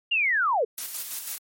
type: linear sweep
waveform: sine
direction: down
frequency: 2867 to 400.9 Hz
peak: -20 dBFS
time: 0.11-0.65 s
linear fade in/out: 10 ms
type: noise with tremolo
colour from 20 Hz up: blue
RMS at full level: -31 dBFS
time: 0.78-1.38 s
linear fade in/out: 0 ms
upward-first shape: square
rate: 6.1 Hz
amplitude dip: 45%
effects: MP3 64 kbps